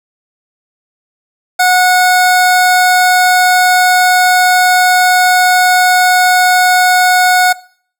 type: tone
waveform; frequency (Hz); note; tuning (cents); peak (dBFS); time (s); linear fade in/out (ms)
25% pulse; 731; F#5; -21; -3; 1.59-7.53; 10
effects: noise-tail reverb RT60 0.5 s tail -19 dB re dry